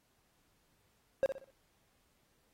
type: tone with echo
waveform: triangle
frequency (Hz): 539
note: C#5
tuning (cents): -49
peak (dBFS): -23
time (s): 1.23-1.26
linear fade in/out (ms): 0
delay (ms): 61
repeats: 4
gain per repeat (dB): -9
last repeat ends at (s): 1.504
effects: pink hiss -74 dBFS RMS until 2.53 s + AAC 48 kbps